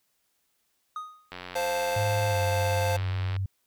triangle tone with exponential decay, 1244.5 Hz, D#6, in tune, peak -28 dBFS, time 0.96-1.33 s, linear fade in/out 2 ms, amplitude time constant 80 ms
click train, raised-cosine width 0.3 ms, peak -22 dBFS, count 185, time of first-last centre 1.32-3.364 s, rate 90 Hz
square chord, F major, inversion second, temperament equal, 523.3 / 698.5 / 880 Hz, C5 / F5 / A5, 0 / 0 / 0 cents, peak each -29 / -33 / -33 dBFS, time 1.55-2.97 s, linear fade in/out 10 ms
sine tone with pitch glide, 103.83 to 96.32 Hz, G#2 to G2, 0 to -30 cents, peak -26 dBFS, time 1.96-3.46 s, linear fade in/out 5 ms, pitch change -130 cents, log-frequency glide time 2.3-2.36 s
effects white hiss -73 dBFS RMS until 3.66 s

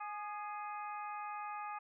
harmonic tone with a mistuned harmonic, 417.9 Hz, G#4, 11 cents sharp, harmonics 2 / 3 / 4 / 5 / 6, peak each -43 / -44 / -55 / -56 / -53 dBFS, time 0-1.79 s, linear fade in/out 10 ms, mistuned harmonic 3, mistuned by -32 cents, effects none

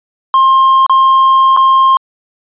triangle tone with dropouts, 1062 Hz, C6, 25 cents sharp, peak -3 dBFS, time 0.34-1.97 s, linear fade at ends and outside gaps 1 ms, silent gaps 0.864-0.896 / 1.565-1.572 s, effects resampled to 8000 Hz

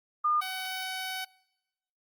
sine / 10% pulse tone pair in turn, 1213 / 753 Hz, D#6 / F#5, -44 / +30 cents, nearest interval minor sixth, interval 826 cents, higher first, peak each -23 / -25 dBFS, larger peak first, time 0.24-0.41 / 0.41-1.25 s, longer second, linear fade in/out 10 ms, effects noise-tail reverb RT60 1.0 s tail -26 dB re dry + Opus 32 kbps

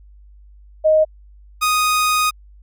sine / sawtooth tone pair in turn, 624 / 1243.7 Hz, D#5 / D#6, +5 / -1 cents, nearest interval octave, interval 1194 cents, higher second, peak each -10 / -11 dBFS, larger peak first, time 0.84-1.05 / 1.61-2.31 s, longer second, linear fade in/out 20 ms, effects added 50 Hz sine -42 dBFS peak until 2.62 s

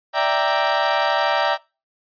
30% pulse chord, E half-diminished seventh, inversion third, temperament equal, 587.3 / 659.3 / 784 / 932.3 Hz, D5 / E5 / G5 / Bb5, 0 / 0 / 0 / 0 cents, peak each -20 dBFS, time 0.13-1.58 s, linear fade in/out 50 ms, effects noise-tail reverb RT60 0.3 s tail -23 dB re dry + resampled to 11025 Hz

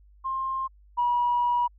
sine tone pair in turn, 1060 / 966.5 Hz, C6 / B5, +22 / -38 cents, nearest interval major second, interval 160 cents, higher first, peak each -26 / -20 dBFS, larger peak second, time 0.24-0.68 / 0.97-1.68 s, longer second, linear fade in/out 20 ms, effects tanh soft clip ceiling -16 dBFS + added 50 Hz sine -52 dBFS peak until 1.78 s

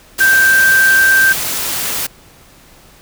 sine tone in noise, 1568 Hz, G6, in tune, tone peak -7 dBFS, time 0.2-1.33 s, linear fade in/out 10 ms, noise white, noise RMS -19 dBFS, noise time 0.18-2.07 s, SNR +9 dB, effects pink hiss -44 dBFS RMS until 3.01 s

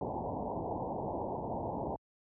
white low-pass noise, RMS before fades -37 dBFS, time 0.01-1.96 s, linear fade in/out 2 ms, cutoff 950 Hz, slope 96 dB/octave, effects high-pass 60 Hz 12 dB/octave

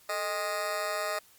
20% pulse tone with amplitude modulation, 622.3 Hz, D#5, in tune, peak -21 dBFS, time 0.09-1.19 s, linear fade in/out 5 ms, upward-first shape sine, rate 186 Hz, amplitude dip 85%, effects white hiss -59 dBFS RMS until 1.38 s + MP3 96 kbps

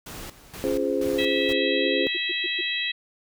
pink noise with tremolo, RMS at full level -38 dBFS, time 0.06-1.53 s, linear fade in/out 5 ms, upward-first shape square, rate 2.1 Hz, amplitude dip 75%
sine chord, Db major seventh, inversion none, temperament just, 277.2 / 346.5 / 415.8 / 519.7 Hz, Db4 / F4 / Ab4 / C5, 0 / -14 / +2 / -12 cents, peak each -28 / -29 / -27 / -26 dBFS, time 0.64-2.07 s, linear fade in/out 0 ms
harmonic tone, 650 Hz, E5, 24 cents flat, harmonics 3 / 4 / 5 / 6, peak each -30 / -30 / -30 / -30 dBFS, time 1.18-2.92 s, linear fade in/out 10 ms
sine tone bursts, 353.9 Hz, F4, 23 cents sharp, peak -31 dBFS, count 6, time 1.85-2.612 s, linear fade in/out 5 ms, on 27 ms, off 120 ms
effects none

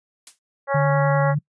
blue noise with exponential decay, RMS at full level -33 dBFS, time 0.27-0.39 s, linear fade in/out 2 ms, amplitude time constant 25 ms
harmonic tone, 277.2 Hz, C#4, in tune, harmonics 2 / 3 / 4 / 5 / 6 / 7, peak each -21 / -25 / -27 / -29 / -31 / -32 dBFS, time 0.67-1.35 s, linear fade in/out 50 ms
sine tone with vibrato, 146.1 Hz, D3, 9 cents flat, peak -18 dBFS, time 0.74-1.39 s, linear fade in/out 10 ms, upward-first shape sine, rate 10 Hz, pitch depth 18 cents each way
effects noise-tail reverb RT60 0.1 s tail -24 dB re dry + resampled to 22050 Hz

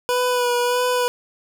25% pulse tone with vibrato, 491.7 Hz, B4, 8 cents flat, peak -14 dBFS, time 0.09-1.08 s, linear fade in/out 0 ms, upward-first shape sine, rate 1.6 Hz, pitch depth 24 cents each way, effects none

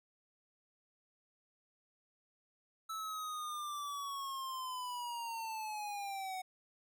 square linear sweep, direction down, 1314 to 740 Hz, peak -40 dBFS, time 2.89-6.42 s, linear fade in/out 10 ms, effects none

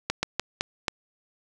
slowing click train, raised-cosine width 0.2 ms, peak -7 dBFS, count 5, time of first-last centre 0.1-0.882 s, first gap 130 ms, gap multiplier 1.28, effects none

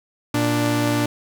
sawtooth tone pair together, 116.75 / 294.2 Hz, A#2 / D4, +3 / +3 cents, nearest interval octave + major third, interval 1600 cents, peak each -18 / -16 dBFS, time 0.34-1.06 s, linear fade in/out 5 ms, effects none

